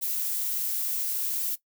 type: noise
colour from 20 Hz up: violet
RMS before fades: -29 dBFS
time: 0.01-1.56 s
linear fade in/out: 20 ms
effects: noise-tail reverb RT60 0.1 s tail -17 dB re dry